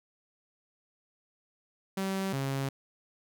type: tone pair in turn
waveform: sawtooth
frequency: 192.7 / 136.26 Hz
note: G3 / C#3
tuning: -29 / -29 cents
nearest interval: tritone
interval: 600 cents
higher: first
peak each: -26 dBFS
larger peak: neither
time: 1.97-2.33 / 2.33-2.69 s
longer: neither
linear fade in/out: 5 ms
effects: none